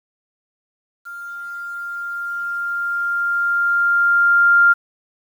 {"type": "tone with level ramp", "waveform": "sine", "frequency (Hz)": 1396.9, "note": "F6", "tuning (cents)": 0, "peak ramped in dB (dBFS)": [-30, -8], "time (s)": [1.05, 4.74], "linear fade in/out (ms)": 20, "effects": ["8-bit"]}